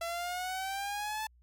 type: exponential sweep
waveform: sawtooth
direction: up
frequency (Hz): 669 to 878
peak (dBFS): -30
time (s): 0.01-1.27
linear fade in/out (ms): 5
effects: added 60 Hz sine -59 dBFS peak until 1.42 s + MP3 96 kbps